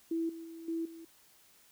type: tone with level steps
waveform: sine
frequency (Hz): 329.6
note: E4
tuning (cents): 0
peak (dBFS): -30 / -42 / -44 / -32 / -46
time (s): 0.11-1.05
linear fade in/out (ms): 5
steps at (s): 0.29 / 0.44 / 0.68 / 0.85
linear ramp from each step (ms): 5
effects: white hiss -63 dBFS RMS until 1.71 s